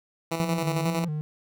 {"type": "tone with tremolo", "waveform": "10% pulse", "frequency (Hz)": 164.81, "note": "E3", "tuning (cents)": 0, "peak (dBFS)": -17, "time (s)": [0.31, 1.05], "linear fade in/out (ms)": 10, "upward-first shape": "square", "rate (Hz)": 11, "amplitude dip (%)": 45}
{"type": "tone with vibrato", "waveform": "triangle", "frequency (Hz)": 161.9, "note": "E3", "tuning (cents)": -31, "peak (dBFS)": -25, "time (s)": [0.4, 1.21], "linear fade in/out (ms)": 0, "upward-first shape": "square", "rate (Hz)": 2.2, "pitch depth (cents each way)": 110}
{"effects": []}